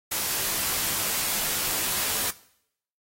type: noise with comb filter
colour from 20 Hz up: white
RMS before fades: -27 dBFS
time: 0.11-2.31 s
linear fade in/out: 10 ms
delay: 17 ms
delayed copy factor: -0.55
effects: noise-tail reverb RT60 0.7 s tail -19 dB re dry + AAC 48 kbps